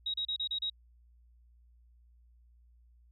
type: tone bursts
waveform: sine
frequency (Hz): 3805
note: A#7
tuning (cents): +35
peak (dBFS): -31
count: 6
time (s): 0.06-0.699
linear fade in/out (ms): 5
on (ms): 79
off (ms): 33
effects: added 59 Hz sine -59 dBFS peak until 3.11 s